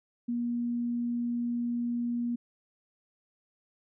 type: tone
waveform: sine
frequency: 238.7 Hz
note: A#3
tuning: 41 cents sharp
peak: -28 dBFS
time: 0.28-2.36 s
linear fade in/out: 10 ms
effects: none